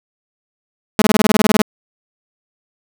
sawtooth tone bursts, 213.2 Hz, G#3, 46 cents sharp, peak -4 dBFS, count 13, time 0.99-1.617 s, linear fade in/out 0 ms, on 27 ms, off 23 ms, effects none

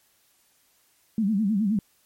sine tone with vibrato, 207.7 Hz, G#3, in tune, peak -20 dBFS, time 1.18-1.79 s, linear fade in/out 2 ms, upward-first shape sine, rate 9.5 Hz, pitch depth 150 cents each way, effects white hiss -64 dBFS RMS until 2.05 s + MP3 64 kbps

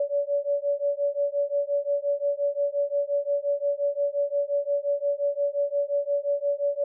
sine beating tone pair, 568 / 573.7 Hz, C#5 / D5, +42 / -41 cents, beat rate 5.7 Hz, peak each -26 dBFS, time 0-6.84 s, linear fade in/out 5 ms, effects none

